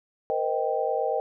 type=chord; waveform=sine; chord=C minor seventh; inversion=third; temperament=equal with one note detuned; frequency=466.2 / 514.9 / 622.3 / 784 Hz; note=Bb4 / C5 / Eb5 / G5; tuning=0 / -28 / 0 / 0 cents; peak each=-29 dBFS; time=0.3-1.2 s; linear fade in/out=0 ms; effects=none